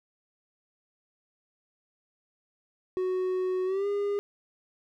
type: tone with pitch glide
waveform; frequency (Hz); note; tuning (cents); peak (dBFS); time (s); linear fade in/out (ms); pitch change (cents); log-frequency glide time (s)
triangle; 370 to 405.8; F#4 to G#4; 0 to -40; -24; 2.97-4.19; 0; +160; 3.65-3.87
effects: none